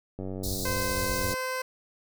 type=click train; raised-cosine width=2 ms; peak=-23 dBFS; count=110; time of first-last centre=0.19-1.34 s; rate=94.8 Hz
type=band-stop noise; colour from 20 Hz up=pink; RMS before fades=-33 dBFS; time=0.43-1.34 s; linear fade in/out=10 ms; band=120 to 3800 Hz; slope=96 dB/octave
type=tone; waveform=15% pulse; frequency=515 Hz; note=C5; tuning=28 cents flat; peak=-23 dBFS; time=0.65-1.62 s; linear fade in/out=5 ms
effects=none